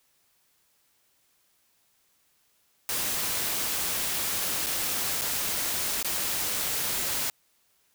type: noise with dropouts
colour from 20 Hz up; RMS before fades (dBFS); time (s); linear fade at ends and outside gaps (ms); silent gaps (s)
white; -29; 2.89-7.3; 1; 4.663-4.668 / 5.212-5.217 / 6.028-6.046
effects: white hiss -68 dBFS RMS until 7.94 s